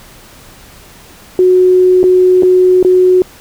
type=tone with dropouts; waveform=sine; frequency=367 Hz; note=F#4; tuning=14 cents flat; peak=-4 dBFS; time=1.39-3.22 s; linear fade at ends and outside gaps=1 ms; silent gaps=2.031-2.039 / 2.424-2.432 / 2.828-2.848 s; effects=pink hiss -38 dBFS RMS until 3.4 s